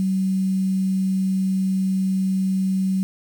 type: tone with quantisation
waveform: sine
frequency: 190 Hz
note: F#3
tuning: 46 cents sharp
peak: -18 dBFS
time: 0-3.03 s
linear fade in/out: 0 ms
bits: 7
effects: none